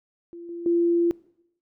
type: tone with level steps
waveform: sine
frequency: 342.2 Hz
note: F4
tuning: 35 cents flat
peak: -37 / -32 / -18 dBFS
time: 0.33-1.11 s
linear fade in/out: 0 ms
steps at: 0.49 / 0.66 s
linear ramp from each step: 2 ms
effects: noise-tail reverb RT60 0.8 s tail -22 dB re dry